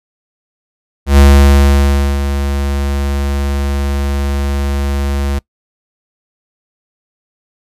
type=tone with ADSR envelope; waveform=square; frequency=69.9 Hz; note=C#2; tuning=15 cents sharp; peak=-3 dBFS; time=1.06-5.39 s; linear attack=120 ms; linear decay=1000 ms; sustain=-11 dB; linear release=6 ms; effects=noise-tail reverb RT60 0.1 s tail -23 dB re dry + resampled to 32000 Hz